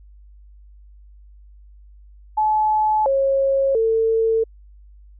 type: tone with pitch steps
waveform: sine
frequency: 859 / 544 / 448.8 Hz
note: A5 / C#5 / A4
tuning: -42 / -33 / +34 cents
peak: -15 dBFS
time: 2.37-4.44 s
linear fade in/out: 10 ms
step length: 690 ms
effects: added 50 Hz sine -43 dBFS peak until 5.19 s